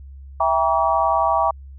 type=chord; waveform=sine; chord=E diminished seventh; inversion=none; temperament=just; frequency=659.3 / 791.1 / 949.3 / 1139.2 Hz; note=E5 / G5 / Bb5 / Db6; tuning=0 / +16 / +31 / +47 cents; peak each=-21 dBFS; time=0.4-1.51 s; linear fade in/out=5 ms; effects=added 68 Hz sine -36 dBFS peak until 1.78 s